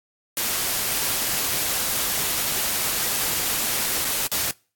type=noise with dropouts; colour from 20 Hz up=white; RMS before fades=-24 dBFS; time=0.37-4.51 s; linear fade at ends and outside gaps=1 ms; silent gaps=4.047-4.05 / 4.27-4.316 s; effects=noise-tail reverb RT60 0.4 s tail -26 dB re dry + AAC 64 kbps